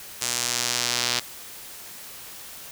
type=tone with band-pass filter sweep; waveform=sawtooth; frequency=121.3 Hz; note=B2; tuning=31 cents flat; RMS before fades=-26 dBFS; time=0.21-1.2 s; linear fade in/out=10 ms; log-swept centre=7400 to 4700 Hz; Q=1.4; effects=white hiss -41 dBFS RMS until 2.71 s